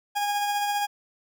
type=tone with tremolo; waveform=40% pulse; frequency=820 Hz; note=G#5; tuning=22 cents flat; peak=-22 dBFS; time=0.15-0.87 s; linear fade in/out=20 ms; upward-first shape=sine; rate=15 Hz; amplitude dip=30%; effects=none